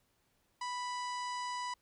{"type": "harmonic tone", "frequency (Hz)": 987.8, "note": "B5", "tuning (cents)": 0, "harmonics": [1, 2, 3, 4, 5, 6, 7, 8, 9], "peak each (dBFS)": [-37, -46, -51, -53, -49, -56, -56, -57, -60], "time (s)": [0.61, 1.74], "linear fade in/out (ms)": 5, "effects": ["pink hiss -75 dBFS RMS until 1.81 s"]}